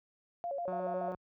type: tone with vibrato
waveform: sine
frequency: 622.3 Hz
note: D#5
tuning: in tune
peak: -34 dBFS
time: 0.44-1.12 s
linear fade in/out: 0 ms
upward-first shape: square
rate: 7 Hz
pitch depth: 190 cents each way
type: click train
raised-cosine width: 1 ms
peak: -28 dBFS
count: 86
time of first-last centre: 0.68-1.147 s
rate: 182 Hz
effects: high-pass 60 Hz 12 dB/octave